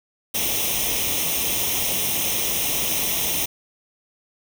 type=noise with comb filter; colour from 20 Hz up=white; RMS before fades=-23 dBFS; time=0.34-3.46 s; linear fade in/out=10 ms; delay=0.33 ms; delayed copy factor=+0.75; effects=none